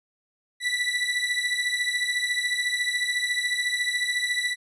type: beating tone pair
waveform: 30% pulse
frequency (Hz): 1960 / 1974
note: B6 / B6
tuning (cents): -14 / -1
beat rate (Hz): 14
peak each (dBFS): -24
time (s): 0.6-4.56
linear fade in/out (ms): 50
effects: resampled to 22050 Hz